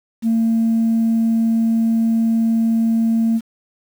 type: tone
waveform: sine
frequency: 226.6 Hz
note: A#3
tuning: 49 cents flat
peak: -12 dBFS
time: 0.22-3.41 s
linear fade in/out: 50 ms
effects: tanh soft clip ceiling -10 dBFS + 7-bit